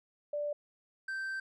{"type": "tone pair in turn", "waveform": ["sine", "triangle"], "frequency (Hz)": [587.3, 1559.3], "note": ["D5", "G6"], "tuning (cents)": [0, -10], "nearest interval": "octave + perfect fourth", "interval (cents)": 1690, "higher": "second", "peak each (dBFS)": [-32, -33], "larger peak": "first", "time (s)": [[0.33, 0.53], [1.08, 1.4]], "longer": "second", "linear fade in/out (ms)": 5, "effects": ["resampled to 24000 Hz"]}